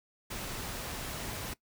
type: noise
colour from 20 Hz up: pink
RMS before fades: -39 dBFS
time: 0.3-1.54 s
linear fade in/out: 10 ms
effects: noise-tail reverb RT60 0.1 s tail -20 dB re dry